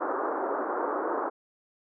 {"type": "band-pass noise", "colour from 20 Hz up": "pink", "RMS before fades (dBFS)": -30, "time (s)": [0, 1.3], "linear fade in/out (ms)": 20, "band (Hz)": [300, 1400], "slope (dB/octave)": 48, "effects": []}